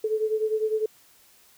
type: beating tone pair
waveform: sine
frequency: 432.4 / 442.3 Hz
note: A4 / A4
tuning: -30 / +9 cents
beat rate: 9.9 Hz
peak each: -24 / -28 dBFS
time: 0.04-0.86 s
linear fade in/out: 5 ms
effects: white hiss -57 dBFS RMS until 1.57 s